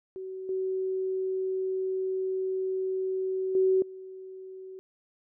sine tone with level steps, 377.4 Hz, F#4, 34 cents sharp, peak -35 / -27 / -20 / -40 dBFS, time 0.16-4.79 s, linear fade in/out 0 ms, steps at 0.49 / 3.55 / 3.82 s, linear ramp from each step 2 ms, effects none

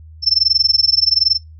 sine tone with amplitude modulation, 5330 Hz, E8, 18 cents sharp, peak -7 dBFS, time 0.22-1.39 s, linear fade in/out 50 ms, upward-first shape sine, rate 21.2 Hz, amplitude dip 100%, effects noise-tail reverb RT60 0.2 s tail -24 dB re dry + added 79 Hz sine -36 dBFS peak until 1.59 s

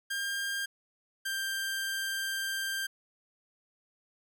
sawtooth tone pair in turn, 1602 / 1580.9 Hz, G6 / G6, +37 / +14 cents, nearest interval unison, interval 23 cents, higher first, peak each -28 dBFS, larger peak neither, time 0.1-0.66 / 1.25-2.87 s, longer second, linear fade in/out 10 ms, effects none

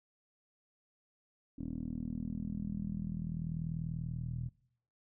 10% pulse tone with low-pass filter sweep, 40.3 Hz, E1, 38 cents flat, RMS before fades -39 dBFS, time 1.58-4.49 s, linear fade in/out 10 ms, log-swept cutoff 280 to 130 Hz, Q 4.7, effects noise-tail reverb RT60 0.6 s tail -20 dB re dry

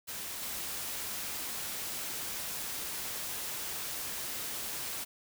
white noise with level steps, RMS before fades -40 / -38 dBFS, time 0.07-5.05 s, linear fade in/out 20 ms, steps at 0.41 s, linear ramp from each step 20 ms, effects none

